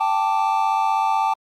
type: chord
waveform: triangle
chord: G suspended second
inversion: none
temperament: equal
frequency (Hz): 784 / 880 / 1174.7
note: G5 / A5 / D6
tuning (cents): 0 / 0 / 0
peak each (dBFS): -20 / -18 / -23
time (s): 0-1.34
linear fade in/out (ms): 10
effects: Opus 32 kbps